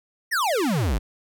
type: exponential sweep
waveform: square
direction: down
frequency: 1975.5 to 44.41 Hz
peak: -21 dBFS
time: 0.31-0.99 s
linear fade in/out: 20 ms
effects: none